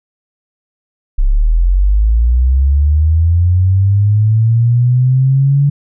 sine linear sweep, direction up, 32 to 143.5 Hz, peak -7 dBFS, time 1.18-5.7 s, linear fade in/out 10 ms, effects none

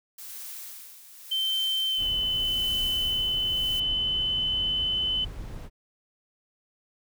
blue noise with tremolo, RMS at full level -39 dBFS, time 0.18-3.8 s, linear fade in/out 5 ms, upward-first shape sine, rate 0.86 Hz, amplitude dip 70%
sine tone with pitch glide, 3100 to 3029 Hz, G7 to F#7, -20 to +40 cents, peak -24 dBFS, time 1.31-5.25 s, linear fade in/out 10 ms, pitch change -40 cents, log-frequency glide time 1.87-2.08 s
brown noise, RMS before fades -38 dBFS, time 1.97-5.7 s, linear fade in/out 50 ms
effects none

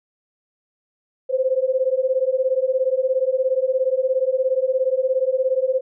sine beating tone pair, 512 / 529 Hz, C5 / C5, -38 / +19 cents, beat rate 17 Hz, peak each -20 dBFS, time 1.29-5.81 s, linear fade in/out 20 ms, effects none

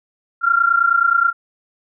sine tone pair together, 1367.4 / 1396.9 Hz, F6 / F6, -37 / 0 cents, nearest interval unison, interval 37 cents, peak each -15 dBFS, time 0.41-1.33 s, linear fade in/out 50 ms, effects none

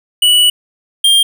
square tone pair in turn, 2948 / 3201 Hz, F#7 / G7, -7 / +36 cents, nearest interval minor second, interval 143 cents, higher second, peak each -7 dBFS, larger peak neither, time 0.22-0.5 / 1.04-1.23 s, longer first, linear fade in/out 5 ms, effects none

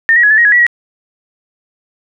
sine tone with pitch steps, 1818 / 1907 / 1681 / 1742 / 1885 / 1675 / 1940 / 1909 Hz, A#6 / A#6 / G#6 / A6 / A#6 / G#6 / B6 / A#6, -44 / +39 / +20 / -18 / +19 / +14 / -31 / +41 cents, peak -5 dBFS, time 0.09-0.666 s, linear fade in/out 0 ms, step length 72 ms, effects none

